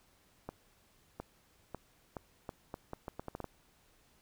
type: accelerating click train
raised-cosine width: 1 ms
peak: -26 dBFS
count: 13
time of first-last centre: 0.49-3.443 s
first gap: 710 ms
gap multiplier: 0.77
effects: pink hiss -68 dBFS RMS until 4.21 s